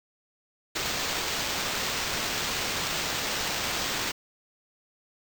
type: noise with sample-and-hold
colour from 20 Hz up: white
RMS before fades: -30 dBFS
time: 0.75-4.12 s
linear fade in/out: 10 ms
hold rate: 11025 Hz
effects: none